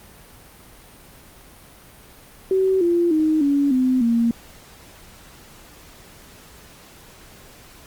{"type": "tone with pitch steps", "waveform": "sine", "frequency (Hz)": [380, 344.5, 312.2, 283, 256.6, 232.6], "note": ["F#4", "F4", "D#4", "C#4", "C4", "A#3"], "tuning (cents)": [46, -24, 6, 36, -34, -4], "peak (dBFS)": -15, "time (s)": [2.51, 4.31], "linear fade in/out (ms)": 2, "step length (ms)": 300, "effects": ["pink hiss -46 dBFS RMS until 7.86 s", "Opus 32 kbps"]}